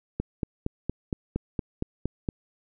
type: click train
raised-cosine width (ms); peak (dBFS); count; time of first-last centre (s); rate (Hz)
3; -14; 10; 0.2-2.288; 4.31
effects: none